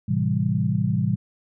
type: chord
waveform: sine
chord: A minor seventh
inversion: none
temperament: equal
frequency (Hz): 110 / 130.81 / 164.81 / 196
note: A2 / C3 / E3 / G3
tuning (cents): 0 / 0 / 0 / 0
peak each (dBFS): -25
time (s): 0.08-1.16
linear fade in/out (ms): 10
effects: none